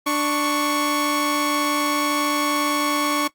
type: tone pair together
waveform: sawtooth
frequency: 294.6 / 1108.7 Hz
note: D4 / C#6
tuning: +6 / 0 cents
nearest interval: octave + major seventh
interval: 2294 cents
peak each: -18 / -18 dBFS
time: 0.06-3.28 s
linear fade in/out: 10 ms
effects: noise-tail reverb RT60 0.1 s tail -18 dB re dry + Opus 32 kbps